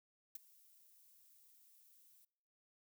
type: noise with ADSR envelope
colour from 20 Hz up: violet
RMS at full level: -44 dBFS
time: 0.35-2.25 s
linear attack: 3 ms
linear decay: 18 ms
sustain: -23 dB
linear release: 5 ms
effects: noise-tail reverb RT60 0.9 s tail -25 dB re dry